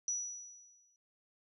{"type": "tone with exponential decay", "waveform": "sine", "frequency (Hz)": 5880, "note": "F#8", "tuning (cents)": -12, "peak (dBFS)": -31, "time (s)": [0.08, 0.96], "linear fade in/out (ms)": 1, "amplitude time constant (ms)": 190, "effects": []}